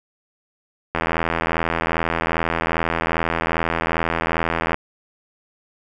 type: click train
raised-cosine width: 0.5 ms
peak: -5 dBFS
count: 314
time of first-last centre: 0.95-4.744 s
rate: 82.5 Hz
effects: none